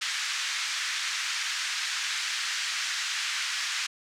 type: band-pass noise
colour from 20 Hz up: pink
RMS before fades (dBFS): -31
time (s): 0.01-3.87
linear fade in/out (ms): 10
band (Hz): 1500 to 6900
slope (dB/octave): 24
effects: none